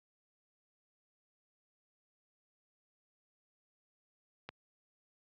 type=click; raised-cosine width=0.3 ms; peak=-26 dBFS; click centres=4.49 s; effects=high-pass 80 Hz 12 dB/octave + low-pass 5000 Hz 12 dB/octave